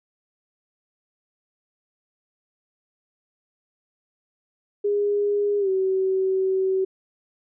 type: tone with pitch glide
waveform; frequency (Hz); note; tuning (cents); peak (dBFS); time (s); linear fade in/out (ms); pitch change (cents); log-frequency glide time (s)
sine; 409.5 to 379.9; G#4 to F#4; -24 to +46; -19; 4.84-6.85; 10; -130; 5.59-5.69
effects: none